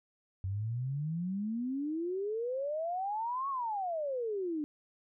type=exponential two-way sweep; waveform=sine; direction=up then down; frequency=92.5 to 1124 to 289.8 Hz; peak=-32 dBFS; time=0.44-4.64 s; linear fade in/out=0 ms; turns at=3.49 s; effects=none